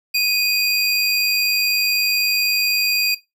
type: tone pair together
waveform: square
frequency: 2492 / 4744 Hz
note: D#7 / D8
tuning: +2 / +17 cents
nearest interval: major seventh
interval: 1115 cents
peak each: -20 dBFS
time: 0.14-3.15 s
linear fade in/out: 10 ms
effects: noise-tail reverb RT60 0.2 s tail -18 dB re dry